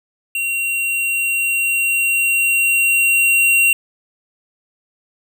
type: tone with level ramp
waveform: square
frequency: 2748 Hz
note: F7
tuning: 29 cents flat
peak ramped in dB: -19 to -11 dBFS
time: 0.35-3.73 s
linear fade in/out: 2 ms
effects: none